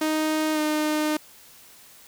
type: tone with pitch glide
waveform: sawtooth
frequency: 311.1 to 305.2 Hz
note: D#4 to D#4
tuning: 0 to -33 cents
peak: -18 dBFS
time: 0.01-1.17 s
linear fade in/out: 5 ms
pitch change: -33 cents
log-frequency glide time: 0.53-0.59 s
effects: white hiss -50 dBFS RMS until 2.07 s